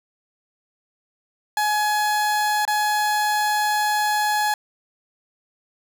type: tone with dropouts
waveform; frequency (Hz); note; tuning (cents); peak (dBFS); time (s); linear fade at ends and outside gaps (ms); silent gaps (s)
30% pulse; 843; G#5; +26; -16; 1.57-4.54; 2; 2.652-2.677
effects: none